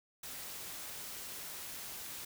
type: noise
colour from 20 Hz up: white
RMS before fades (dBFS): -45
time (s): 0.23-2.25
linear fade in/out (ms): 5
effects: none